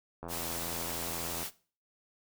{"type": "click train", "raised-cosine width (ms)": 1, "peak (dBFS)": -27, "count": 102, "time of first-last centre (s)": [0.23, 1.43], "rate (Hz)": 84.2}
{"type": "noise", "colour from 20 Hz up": "white", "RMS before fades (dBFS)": -38, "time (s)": [0.28, 1.51], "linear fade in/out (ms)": 50}
{"effects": ["noise-tail reverb RT60 0.4 s tail -19 dB re dry"]}